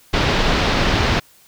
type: low-pass noise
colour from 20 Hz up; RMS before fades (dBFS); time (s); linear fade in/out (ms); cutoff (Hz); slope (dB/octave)
pink; -17; 0.13-1.2; 10; 4700; 24
effects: white hiss -51 dBFS RMS until 1.47 s